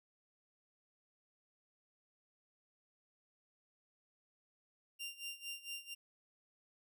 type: tone with tremolo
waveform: sawtooth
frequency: 2785 Hz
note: F7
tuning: 5 cents flat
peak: -38 dBFS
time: 4.99-5.95 s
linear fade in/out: 20 ms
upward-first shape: sine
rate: 4.4 Hz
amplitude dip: 85%
effects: none